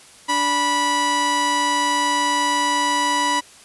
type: tone pair together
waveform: sawtooth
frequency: 291.4 / 980 Hz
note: D4 / B5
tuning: -13 / -14 cents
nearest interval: octave + major sixth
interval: 2099 cents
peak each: -23 / -14 dBFS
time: 0.28-3.41 s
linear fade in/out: 20 ms
effects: white hiss -46 dBFS RMS until 3.64 s + resampled to 24000 Hz